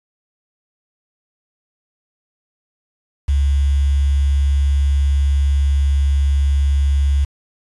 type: tone with quantisation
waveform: sine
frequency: 69.9 Hz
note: C#2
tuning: 15 cents sharp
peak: -12 dBFS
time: 3.28-7.25 s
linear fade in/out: 10 ms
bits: 6
effects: resampled to 24000 Hz